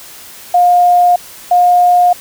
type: tone pair in turn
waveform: sine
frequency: 710 / 712.6 Hz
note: F5 / F5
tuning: +28 / +35 cents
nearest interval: unison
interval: 7 cents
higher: second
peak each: -5 dBFS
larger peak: neither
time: 0.54-1.16 / 1.51-2.13 s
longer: neither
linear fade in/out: 5 ms
effects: white hiss -34 dBFS RMS until 2.2 s